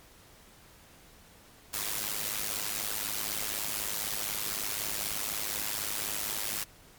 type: noise with amplitude modulation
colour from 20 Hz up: white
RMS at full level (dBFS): -30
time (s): 1.73-6.64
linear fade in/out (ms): 10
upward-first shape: sine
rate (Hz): 104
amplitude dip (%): 80
effects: pink hiss -56 dBFS RMS until 6.98 s + MP3 96 kbps